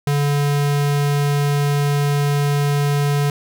square tone, 143.9 Hz, D3, 35 cents flat, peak -16 dBFS, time 0.07-3.3 s, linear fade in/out 2 ms, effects none

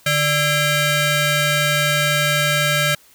15% pulse ring-modulated tone, 738 Hz, F#5, 5 cents flat, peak -6 dBFS, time 0.06-2.95 s, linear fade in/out 5 ms, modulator 886 Hz, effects white hiss -51 dBFS RMS until 3.14 s

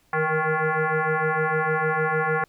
sine tone with frequency modulation, 466.2 Hz, A#4, in tune, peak -20 dBFS, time 0.13-2.44 s, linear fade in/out 2 ms, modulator 313 Hz, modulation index 4.3, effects pink hiss -63 dBFS RMS until 2.48 s

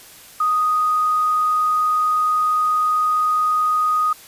sine tone with quantisation, 1244.5 Hz, D#6, in tune, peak -15 dBFS, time 0.4-4.13 s, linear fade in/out 5 ms, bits 7, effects white hiss -43 dBFS RMS until 4.27 s + resampled to 32000 Hz

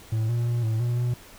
triangle tone with pitch steps, 110.9 / 118.6 / 119.3 / 111.2 / 120.4 / 121.9 Hz, A2 / A#2 / A#2 / A2 / B2 / B2, +14 / +30 / +41 / +19 / -44 / -22 cents, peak -20 dBFS, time 0.12-1.14 s, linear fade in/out 5 ms, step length 170 ms, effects pink hiss -48 dBFS RMS until 1.38 s

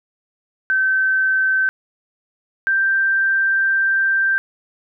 sine tone pair in turn, 1541 / 1570.7 Hz, G6 / G6, -30 / +3 cents, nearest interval unison, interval 33 cents, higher second, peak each -14 dBFS, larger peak neither, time 0.7-1.69 / 2.67-4.38 s, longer second, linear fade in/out 0 ms, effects none

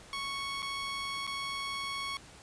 15% pulse tone with dropouts, 1107 Hz, C#6, 3 cents flat, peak -28 dBFS, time 0.13-2.17 s, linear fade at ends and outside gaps 1 ms, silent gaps 0.621-0.627 / 1.268-1.275 s, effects pink hiss -53 dBFS RMS until 2.42 s + resampled to 22050 Hz

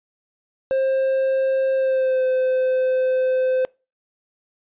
triangle tone with pitch glide, 531 to 515.6 Hz, C5 to C5, +25 to -26 cents, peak -15 dBFS, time 0.71-3.65 s, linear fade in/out 0 ms, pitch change -51 cents, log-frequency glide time 1.75-2.25 s, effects noise-tail reverb RT60 0.3 s tail -25 dB re dry + resampled to 8000 Hz

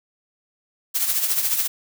blue noise with tremolo, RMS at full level -19 dBFS, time 0.94-1.68 s, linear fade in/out 20 ms, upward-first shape triangle, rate 14 Hz, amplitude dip 65%, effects none

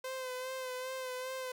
sawtooth tone with vibrato, 514 Hz, C5, 31 cents flat, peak -34 dBFS, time 0.04-1.52 s, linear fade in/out 5 ms, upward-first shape sine, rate 2.5 Hz, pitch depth 32 cents each way, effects none

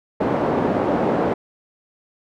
pink band-pass noise, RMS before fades -20 dBFS, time 0.2-1.34 s, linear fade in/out 10 ms, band 240 to 730 Hz, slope 12 dB/octave, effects none

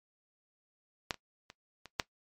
clicks, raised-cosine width 0.2 ms, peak -13 / -28 / -30 / -29 / -10 dBFS, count 5, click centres 1.108 / 1.143 / 1.501 / 1.857 / 1.998 s, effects noise-tail reverb RT60 0.1 s tail -18 dB re dry + MP3 96 kbps

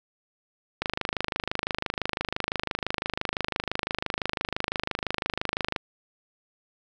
click train, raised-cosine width 0.3 ms, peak -10 dBFS, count 129, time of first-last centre 0.82-5.762 s, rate 25.9 Hz, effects none

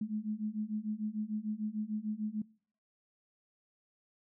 sine beating tone pair, 210 / 216.7 Hz, G#3 / A3, +19 / -26 cents, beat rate 6.7 Hz, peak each -37 / -36 dBFS, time 0.01-2.42 s, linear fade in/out 5 ms, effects noise-tail reverb RT60 0.5 s tail -24 dB re dry

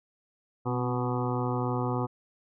harmonic tone with a mistuned harmonic, 123.47 Hz, B2, in tune, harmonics 1 / 2 / 3 / 4 / 6 / 7 / 8 / 9 / 10, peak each -30 / -33 / -35 / -36 / -38 / -38 / -39 / -40 / -40 dBFS, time 0.65-2.07 s, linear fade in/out 20 ms, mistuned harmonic 2, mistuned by +42 cents, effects none

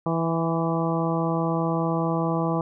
harmonic tone with a mistuned harmonic, 164.81 Hz, E3, in tune, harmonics 1 / 2 / 3 / 4 / 5 / 6 / 7, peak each -25 / -28 / -30 / -31 / -32 / -33 / -33 dBFS, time 0.06-2.61 s, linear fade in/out 2 ms, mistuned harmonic 6, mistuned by +28 cents, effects none

